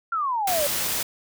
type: exponential sweep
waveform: sine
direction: down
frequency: 1403 to 554.4 Hz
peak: -22 dBFS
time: 0.12-0.67 s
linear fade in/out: 5 ms
type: noise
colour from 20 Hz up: white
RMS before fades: -26 dBFS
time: 0.47-1.03 s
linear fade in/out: 5 ms
effects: none